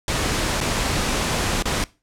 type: noise with dropouts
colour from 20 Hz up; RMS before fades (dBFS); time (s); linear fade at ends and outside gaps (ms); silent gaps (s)
pink; -22; 0.08-1.84; 1; 0.604-0.611 / 1.624-1.655
effects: noise-tail reverb RT60 0.3 s tail -21 dB re dry + low-pass 9000 Hz 12 dB/octave